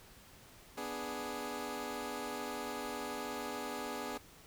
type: chord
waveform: 15% pulse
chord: G# diminished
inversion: first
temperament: equal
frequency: 246.9 / 293.7 / 415.3 Hz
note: B3 / D4 / G#4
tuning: 0 / 0 / 0 cents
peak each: -37 / -38 / -36 dBFS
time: 0.77-4.18 s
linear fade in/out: 10 ms
effects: pink hiss -58 dBFS RMS until 4.46 s